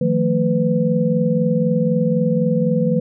sine tone cluster, 159.9 / 179.8 / 223.8 / 499.6 Hz, D#3 / F#3 / A3 / B4, +48 / -49 / +30 / +20 cents, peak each -20 dBFS, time 0.01-3 s, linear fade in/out 5 ms, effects none

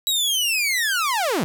sawtooth linear sweep, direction down, 3900 to 138.59 Hz, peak -16 dBFS, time 0.07-1.44 s, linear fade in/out 0 ms, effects none

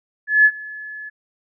sine tone with ADSR envelope, 1714 Hz, A6, 46 cents flat, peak -7 dBFS, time 0.27-1.1 s, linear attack 180 ms, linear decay 57 ms, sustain -23 dB, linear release 18 ms, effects none

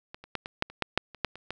clicks, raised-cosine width 0.3 ms, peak -24 / -29 / -14 / -20 / -9 / -29 / -10 / -6 / -29 / -10 / -27 / -18 dBFS, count 12, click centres 0.145 / 0.24 / 0.353 / 0.459 / 0.624 / 0.7 / 0.823 / 0.976 / 1.147 / 1.247 / 1.356 / 1.506 s, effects none

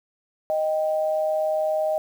sine tone pair together, 622.3 / 784.8 Hz, D#5 / G5, 0 / +2 cents, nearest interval major third, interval 402 cents, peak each -21 / -29 dBFS, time 0.5-1.98 s, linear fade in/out 0 ms, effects 8-bit

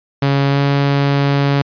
sawtooth tone with pitch glide, 139.2 to 140.74 Hz, C#3 to C#3, +8 to +27 cents, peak -8 dBFS, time 0.22-1.62 s, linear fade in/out 5 ms, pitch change +19 cents, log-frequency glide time 0.49-0.59 s, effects resampled to 11025 Hz

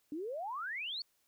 sine exponential sweep, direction up, 284.2 to 4594 Hz, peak -37 dBFS, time 0.12-1.02 s, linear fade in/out 2 ms, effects white hiss -75 dBFS RMS until 1.27 s

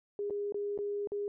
sine tone with dropouts, 408.4 Hz, G#4, 29 cents flat, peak -32 dBFS, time 0.19-1.28 s, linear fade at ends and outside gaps 1 ms, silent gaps 0.299-0.306 / 0.523-0.544 / 0.777-0.788 / 1.073-1.119 s, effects none

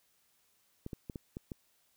clicks, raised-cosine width 3 ms, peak -27 dBFS, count 6, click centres 0.864 / 0.932 / 1.098 / 1.158 / 1.369 / 1.518 s, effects white hiss -72 dBFS RMS until 1.96 s

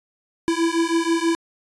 square beating tone pair, 329.6 / 335.8 Hz, E4 / E4, 0 / +32 cents, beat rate 6.2 Hz, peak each -22 dBFS, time 0.48-1.35 s, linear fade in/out 0 ms, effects resampled to 22050 Hz

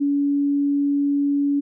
sine tone, 284.1 Hz, C#4, 43 cents sharp, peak -17 dBFS, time 0-1.61 s, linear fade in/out 20 ms, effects none

